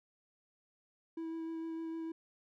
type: tone with vibrato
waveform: triangle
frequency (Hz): 326.4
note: E4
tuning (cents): -17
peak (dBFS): -36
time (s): 1.17-2.12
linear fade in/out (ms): 5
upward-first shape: sine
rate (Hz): 6.6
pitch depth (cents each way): 11
effects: none